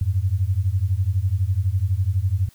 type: beating tone pair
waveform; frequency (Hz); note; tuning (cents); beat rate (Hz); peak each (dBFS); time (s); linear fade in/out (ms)
sine; 88.9 / 100.9; F2 / G#2; +31 / -49; 12; -21; 0.01-2.49; 5
effects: white hiss -55 dBFS RMS until 2.54 s